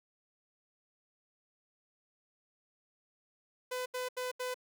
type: tone bursts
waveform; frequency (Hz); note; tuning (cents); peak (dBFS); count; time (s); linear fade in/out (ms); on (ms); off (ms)
sawtooth; 503; B4; +32; -31; 4; 3.71-4.544; 10; 150; 78
effects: none